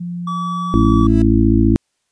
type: tone with pitch glide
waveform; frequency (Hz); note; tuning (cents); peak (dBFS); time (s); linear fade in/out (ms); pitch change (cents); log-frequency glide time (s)
sine; 174.61 to 177.56; F3 to F3; 0 to +29; -22; 0-1.06; 10; +29; 0.31-0.9
type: tone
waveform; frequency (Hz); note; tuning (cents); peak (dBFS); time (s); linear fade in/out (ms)
triangle; 1146; D6; -43; -19; 0.27-1.07; 5
type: harmonic tone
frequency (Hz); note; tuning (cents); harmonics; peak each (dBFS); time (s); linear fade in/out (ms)
55; A1; 0; 1 / 2 / 4 / 5 / 6; -16 / -16 / -16 / -16 / -16; 0.74-1.76; 0
type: tone with exponential growth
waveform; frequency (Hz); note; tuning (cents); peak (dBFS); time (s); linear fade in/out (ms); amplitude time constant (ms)
30% pulse; 329.6; E4; 0; -24; 0.88-1.22; 2; 72
effects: white hiss -69 dBFS RMS until 2.11 s + resampled to 22050 Hz